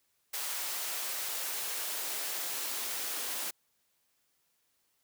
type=noise with high-pass filter sweep; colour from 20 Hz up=white; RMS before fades=-36 dBFS; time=0.33-3.51 s; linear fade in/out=10 ms; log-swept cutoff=600 to 300 Hz; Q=0.79; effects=white hiss -75 dBFS RMS until 5.03 s